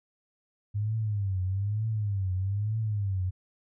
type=tone with vibrato; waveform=sine; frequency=101.2 Hz; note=G#2; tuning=44 cents flat; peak=-26 dBFS; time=0.74-3.31 s; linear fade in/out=20 ms; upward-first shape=triangle; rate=1.1 Hz; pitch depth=180 cents each way; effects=none